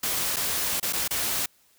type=noise with dropouts; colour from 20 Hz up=white; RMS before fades=-27 dBFS; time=0.03-1.46 s; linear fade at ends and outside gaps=5 ms; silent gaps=0.361-0.366 / 0.8-0.827 / 0.926-0.932 / 1.079-1.107 s; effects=white hiss -62 dBFS RMS until 1.78 s